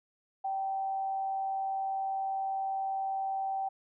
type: tone with amplitude modulation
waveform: sine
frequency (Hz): 775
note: G5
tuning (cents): -20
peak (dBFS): -29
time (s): 0.44-3.69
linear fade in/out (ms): 10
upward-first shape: sine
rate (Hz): 160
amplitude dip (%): 25
effects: none